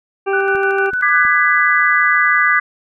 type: harmonic tone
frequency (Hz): 392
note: G4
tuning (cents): 0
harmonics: 1 / 2 / 3 / 4 / 6 / 7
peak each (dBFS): -16 / -22 / -26 / -28 / -32 / -33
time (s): 0.26-0.91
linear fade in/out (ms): 20
type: tone with tremolo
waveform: sine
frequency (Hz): 1491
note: F#6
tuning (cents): +13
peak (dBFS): -15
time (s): 0.33-1.23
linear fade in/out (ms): 5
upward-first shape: square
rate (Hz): 6.6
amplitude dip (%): 50
type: clicks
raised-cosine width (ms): 3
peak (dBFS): -23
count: 3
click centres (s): 0.55 / 0.933 / 1.251
type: chord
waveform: sine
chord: G# half-diminished seventh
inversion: second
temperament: just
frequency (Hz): 1196.1 / 1495.1 / 1661.2 / 1993.5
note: D6 / F#6 / G#6 / B6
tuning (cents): +31 / +18 / 0 / +16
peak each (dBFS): -16 / -17 / -16 / -15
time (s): 1.02-2.6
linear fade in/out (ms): 10
effects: none